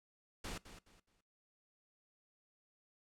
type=noise with echo; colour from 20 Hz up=pink; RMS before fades=-44 dBFS; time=0.44-0.58 s; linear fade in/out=5 ms; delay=210 ms; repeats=3; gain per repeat=-11 dB; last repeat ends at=1.21 s; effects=noise-tail reverb RT60 0.3 s tail -21 dB re dry + low-pass 9000 Hz 12 dB/octave